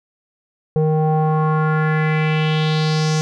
square tone with low-pass filter sweep, 155.56 Hz, D#3, in tune, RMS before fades -17 dBFS, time 0.76-3.21 s, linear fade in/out 0 ms, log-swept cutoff 540 to 6300 Hz, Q 3.2, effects none

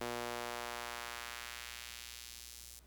sawtooth tone with high-pass filter sweep, 120 Hz, B2, 49 cents flat, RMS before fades -45 dBFS, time 0.01-2.79 s, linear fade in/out 0 ms, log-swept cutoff 370 to 6600 Hz, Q 0.85, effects added 60 Hz sine -60 dBFS peak until 2.86 s + pink hiss -67 dBFS RMS until 2.86 s

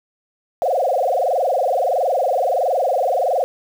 sine tone with frequency modulation, 625 Hz, D#5, 8 cents sharp, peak -15 dBFS, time 0.62-3.44 s, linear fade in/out 0 ms, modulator 21.5 Hz, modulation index 5.6, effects 7-bit

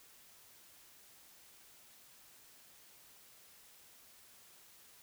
silence, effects white hiss -61 dBFS RMS until 5.02 s

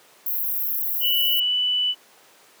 pink high-pass noise, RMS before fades -25 dBFS, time 0.26-1.4 s, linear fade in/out 5 ms, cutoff 12000 Hz, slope 96 dB/octave
sine tone with pitch glide, 2960 to 2979 Hz, F#7 to F#7, 0 to +11 cents, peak -19 dBFS, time 1-1.95 s, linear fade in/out 50 ms, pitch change +11 cents, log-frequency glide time 1.43-1.55 s
effects pink hiss -52 dBFS RMS until 2.6 s + high-pass 400 Hz 12 dB/octave

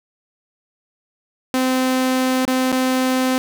sawtooth tone with dropouts, 258.1 Hz, C4, 23 cents flat, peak -12 dBFS, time 1.54-3.38 s, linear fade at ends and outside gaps 0 ms, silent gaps 2.452-2.478 / 2.719-2.727 s, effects none

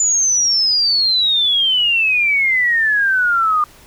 sine exponential sweep, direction down, 7050 to 1205 Hz, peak -12 dBFS, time 0-3.64 s, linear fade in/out 2 ms, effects pink hiss -45 dBFS RMS until 3.86 s

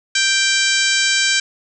harmonic tone, 784 Hz, G5, in tune, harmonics 2 / 3 / 4 / 5 / 6 / 7 / 8 / 9 / 10, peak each -19 / -21 / -22 / -23 / -24 / -24 / -25 / -26 / -26 dBFS, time 0.15-1.4 s, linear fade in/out 5 ms, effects none

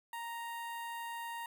sawtooth tone with notch filter, 932.3 Hz, A#5, in tune, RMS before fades -42 dBFS, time 0.13-1.46 s, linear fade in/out 2 ms, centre 5400 Hz, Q 0.93, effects none

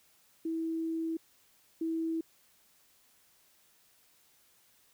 sine tone pair in turn, 325.8 / 325.8 Hz, E4 / E4, -20 / -20 cents, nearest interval unison, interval 0 cents, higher neither, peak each -31 / -30 dBFS, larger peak second, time 0.45-1.17 / 1.81-2.21 s, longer first, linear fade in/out 5 ms, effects white hiss -66 dBFS RMS until 4.93 s

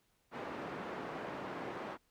pink band-pass noise, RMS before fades -43 dBFS, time 0.31-1.98 s, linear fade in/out 50 ms, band 250 to 1500 Hz, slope 12 dB/octave, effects pink hiss -75 dBFS RMS until 2.1 s

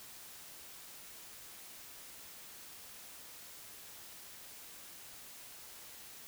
silence, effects white hiss -52 dBFS RMS until 6.27 s

